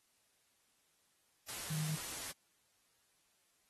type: tone in noise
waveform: sine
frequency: 155.1 Hz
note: D#3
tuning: 5 cents flat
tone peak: -36 dBFS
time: 1.7-1.96 s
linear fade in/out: 10 ms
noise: white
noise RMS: -44 dBFS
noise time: 1.48-2.32 s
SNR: +5 dB
effects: white hiss -75 dBFS RMS until 3.69 s + AAC 32 kbps